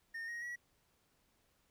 triangle tone with pitch steps, 1830 / 1878.2 / 1927.7 Hz, A#6 / A#6 / B6, -32 / +13 / -42 cents, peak -39 dBFS, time 0.14-0.56 s, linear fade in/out 10 ms, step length 140 ms, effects pink hiss -75 dBFS RMS until 1.7 s

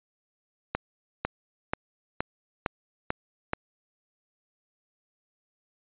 accelerating click train, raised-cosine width 0.5 ms, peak -11 dBFS, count 7, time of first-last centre 0.75-3.534 s, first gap 500 ms, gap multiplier 0.97, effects resampled to 8000 Hz

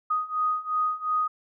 sine beating tone pair, 1244.5 / 1247.3 Hz, D#6 / D#6, 0 / +4 cents, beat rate 2.8 Hz, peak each -28 / -26 dBFS, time 0.1-1.28 s, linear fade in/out 10 ms, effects none

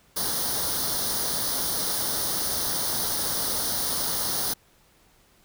white noise with comb filter, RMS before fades -27 dBFS, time 0.16-4.54 s, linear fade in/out 10 ms, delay 0.2 ms, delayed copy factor +0.8, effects pink hiss -60 dBFS RMS until 5.44 s

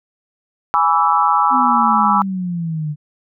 sine chord, E dominant seventh, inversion first, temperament equal with one note detuned, 830.6 / 987.8 / 1150.5 / 1318.5 Hz, G#5 / B5 / D6 / E6, 0 / 0 / -36 / 0 cents, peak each -17 dBFS, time 0.74-2.22 s, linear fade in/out 0 ms
sine exponential sweep, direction down, 261.6 to 146.83 Hz, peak -19 dBFS, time 1.5-2.96 s, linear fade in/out 50 ms
effects none

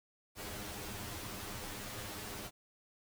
pink noise with comb filter, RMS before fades -44 dBFS, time 0.35-2.51 s, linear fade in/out 50 ms, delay 9.8 ms, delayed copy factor +0.95, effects none

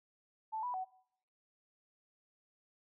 sine tone with pitch steps, 878 / 985 / 749 Hz, A5 / B5 / F#5, -4 / -5 / +21 cents, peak -36 dBFS, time 0.52-0.85 s, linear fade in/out 20 ms, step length 110 ms, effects noise-tail reverb RT60 0.7 s tail -22 dB re dry

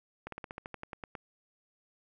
slowing click train, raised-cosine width 0.5 ms, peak -25 dBFS, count 12, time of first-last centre 0.27-1.152 s, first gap 53 ms, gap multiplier 1.08, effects none

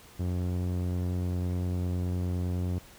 sawtooth tone with low-pass filter, 89.8 Hz, F2, 49 cents sharp, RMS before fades -30 dBFS, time 0.19-2.79 s, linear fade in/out 10 ms, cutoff 440 Hz, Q 0.55, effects pink hiss -53 dBFS RMS until 2.98 s

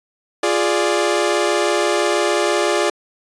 sawtooth chord, D diminished, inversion first, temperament equal, 349.2 / 415.3 / 587.3 Hz, F4 / Ab4 / D5, 0 / 0 / 0 cents, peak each -16 dBFS, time 0.43-2.9 s, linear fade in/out 5 ms, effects resampled to 22050 Hz

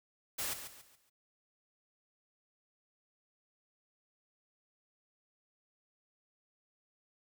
white noise with echo, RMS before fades -37 dBFS, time 0.38-0.54 s, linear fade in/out 10 ms, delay 140 ms, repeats 4, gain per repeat -9 dB, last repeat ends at 1.1 s, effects none

